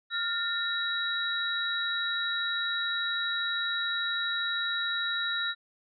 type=tone cluster; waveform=sine; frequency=1400 / 1806 / 3869 Hz; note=F6 / A6 / B7; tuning=+4 / +45 / -36 cents; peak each=-32 / -34 / -31 dBFS; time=0.1-5.55 s; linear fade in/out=50 ms; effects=none